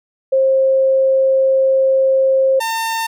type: tone pair in turn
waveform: sine / sawtooth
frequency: 532 / 904.4 Hz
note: C5 / A5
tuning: +29 / +47 cents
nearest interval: major sixth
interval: 918 cents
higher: second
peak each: -10 / -14 dBFS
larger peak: first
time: 0.32-2.6 / 2.6-3.07 s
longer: first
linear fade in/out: 10 ms
effects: none